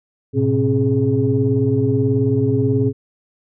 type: tone cluster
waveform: sine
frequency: 108.9 / 127.4 / 267.6 / 416.6 Hz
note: A2 / C3 / C4 / G#4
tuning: -17 / -46 / +39 / +5 cents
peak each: -19 dBFS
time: 0.33-2.93 s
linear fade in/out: 50 ms
effects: tanh soft clip ceiling -4 dBFS